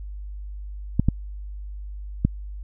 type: clicks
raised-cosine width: 5 ms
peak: -5 dBFS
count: 3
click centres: 0.996 / 1.086 / 2.25 s
effects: added 50 Hz sine -32 dBFS peak until 2.63 s